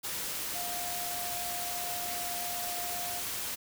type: tone in noise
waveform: sine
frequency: 706 Hz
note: F5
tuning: 19 cents sharp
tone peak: -39 dBFS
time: 0.54-3.21 s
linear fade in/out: 20 ms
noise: white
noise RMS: -36 dBFS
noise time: 0.03-3.56 s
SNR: -6 dB
effects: none